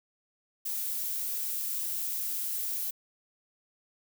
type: noise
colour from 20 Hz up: violet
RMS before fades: -33 dBFS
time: 0.65-2.91 s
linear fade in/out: 10 ms
effects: none